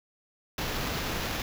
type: noise with sample-and-hold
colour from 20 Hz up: pink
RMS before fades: -32 dBFS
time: 0.58-1.42 s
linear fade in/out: 2 ms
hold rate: 8820 Hz
effects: none